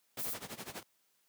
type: noise with tremolo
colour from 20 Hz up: pink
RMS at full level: -41 dBFS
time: 0.17-0.83 s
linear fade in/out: 2 ms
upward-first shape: sine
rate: 12 Hz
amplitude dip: 85%
type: noise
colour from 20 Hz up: violet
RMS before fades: -38 dBFS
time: 0.18-0.35 s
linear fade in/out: 20 ms
effects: white hiss -74 dBFS RMS until 1.28 s + high-pass 150 Hz 12 dB/octave